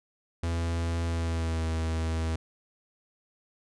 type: tone with pitch glide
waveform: 45% pulse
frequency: 83.8 to 80.95 Hz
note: E2 to E2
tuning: +29 to -31 cents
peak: -27 dBFS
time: 0.43-2.36 s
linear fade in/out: 5 ms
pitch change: -60 cents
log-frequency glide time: 1.06-1.67 s
effects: resampled to 22050 Hz